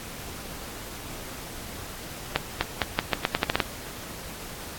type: accelerating click train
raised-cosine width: 0.3 ms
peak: -5 dBFS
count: 11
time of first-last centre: 2.36-3.602 s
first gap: 250 ms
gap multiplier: 0.83
effects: pink hiss -39 dBFS RMS until 4.78 s + AAC 64 kbps